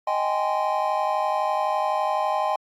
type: chord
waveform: triangle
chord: Ab major seventh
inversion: second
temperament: just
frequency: 623 / 778.7 / 830.6 / 1038.3 Hz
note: Eb5 / G5 / Ab5 / C6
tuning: +2 / -12 / 0 / -14 cents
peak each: -25 dBFS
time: 0.07-2.56 s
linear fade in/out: 5 ms
effects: AAC 64 kbps